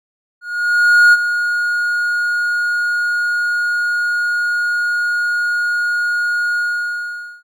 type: tone with ADSR envelope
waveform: triangle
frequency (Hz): 1437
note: F6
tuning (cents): +49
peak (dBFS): -3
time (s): 0.41-7.43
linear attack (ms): 720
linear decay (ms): 32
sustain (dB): -10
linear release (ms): 850
effects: none